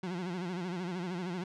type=tone with vibrato; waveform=30% pulse; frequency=178.9 Hz; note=F3; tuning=42 cents sharp; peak=-32 dBFS; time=0.03-1.44 s; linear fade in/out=5 ms; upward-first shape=sine; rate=13 Hz; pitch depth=100 cents each way; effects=low-pass 5000 Hz 12 dB/octave